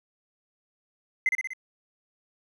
triangle tone with echo, 2060 Hz, C7, 28 cents flat, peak -16 dBFS, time 1.26-1.29 s, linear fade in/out 2 ms, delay 61 ms, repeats 4, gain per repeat -4 dB, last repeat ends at 1.534 s, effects tanh soft clip ceiling -17 dBFS + resampled to 32000 Hz

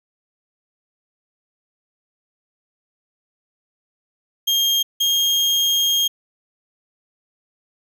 35% pulse tone pair in turn, 3220 / 3234 Hz, G7 / G#7, +46 / -47 cents, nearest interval unison, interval 7 cents, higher second, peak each -14 / -14 dBFS, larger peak neither, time 4.47-4.83 / 5-6.08 s, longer second, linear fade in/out 10 ms, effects none

